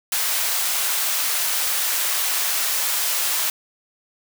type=high-pass noise; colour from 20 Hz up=white; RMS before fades=-22 dBFS; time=0.12-3.5 s; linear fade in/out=2 ms; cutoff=720 Hz; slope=12 dB/octave; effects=none